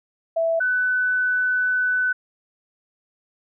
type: tone pair in turn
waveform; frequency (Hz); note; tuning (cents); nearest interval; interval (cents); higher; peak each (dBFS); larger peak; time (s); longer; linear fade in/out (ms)
sine; 659.3 / 1499.4; E5 / F#6; 0 / +23; octave + major second; 1423; second; -18; neither; 0.36-0.6 / 0.6-2.13; second; 10
effects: none